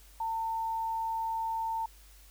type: tone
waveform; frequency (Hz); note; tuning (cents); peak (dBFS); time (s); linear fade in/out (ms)
sine; 900; A5; +39; -30; 0.2-1.86; 5
effects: added 50 Hz sine -54 dBFS peak until 2.3 s + white hiss -59 dBFS RMS until 2.3 s